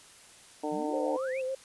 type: harmonic tone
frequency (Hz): 150.8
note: D3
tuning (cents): +46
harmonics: 2 / 3 / 4 / 5 / 6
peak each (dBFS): -34 / -36 / -37 / -38 / -39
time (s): 0.63-1.17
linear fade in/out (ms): 10
type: exponential sweep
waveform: sine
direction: up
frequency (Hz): 155.56 to 2825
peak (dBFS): -39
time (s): 0.71-1.42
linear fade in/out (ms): 20
type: tone with vibrato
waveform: sine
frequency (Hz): 523.3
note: C5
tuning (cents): 0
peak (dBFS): -30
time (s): 0.93-1.55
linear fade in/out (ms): 5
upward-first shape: sine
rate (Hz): 7.2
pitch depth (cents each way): 34
effects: white hiss -54 dBFS RMS until 1.64 s + resampled to 24000 Hz